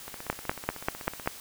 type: two click trains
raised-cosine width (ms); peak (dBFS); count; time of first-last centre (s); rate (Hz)
0.5; -10 / -24; 6 / 20; 0.3-1.275 / 0.08-1.26; 5.13 / 16.1
effects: white hiss -45 dBFS RMS until 1.4 s